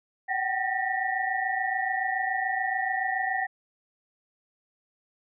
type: tone cluster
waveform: sine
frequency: 751 / 778 / 1807 / 1923 Hz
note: F#5 / G5 / A6 / B6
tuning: +26 / -13 / +46 / -47 cents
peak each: -31 dBFS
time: 0.28-3.47 s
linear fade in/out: 20 ms
effects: none